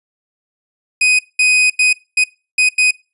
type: tone bursts at uneven times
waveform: 40% pulse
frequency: 2500 Hz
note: D#7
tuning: 8 cents sharp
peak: -9 dBFS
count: 6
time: 1.01-1.19 / 1.39-1.7 / 1.79-1.93 / 2.17-2.24 / 2.58-2.69 / 2.78-2.91 s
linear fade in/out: 5 ms
effects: noise-tail reverb RT60 0.3 s tail -22 dB re dry + resampled to 24000 Hz